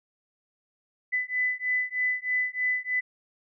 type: beating tone pair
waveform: sine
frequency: 2000 / 2003.2 Hz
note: B6 / B6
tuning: +21 / +24 cents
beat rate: 3.2 Hz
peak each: -28 dBFS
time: 1.12-3.01 s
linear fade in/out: 20 ms
effects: none